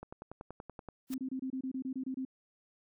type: click train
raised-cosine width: 1 ms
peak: -30 dBFS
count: 10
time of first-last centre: 0.03-0.887 s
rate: 10.5 Hz
type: noise with exponential growth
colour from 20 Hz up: white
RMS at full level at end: -41 dBFS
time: 1.07-1.14 s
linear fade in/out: 1 ms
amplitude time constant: 15 ms
type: tone bursts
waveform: sine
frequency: 261.6 Hz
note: C4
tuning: in tune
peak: -34 dBFS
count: 11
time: 1.1-2.251 s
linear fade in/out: 5 ms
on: 81 ms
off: 26 ms
effects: none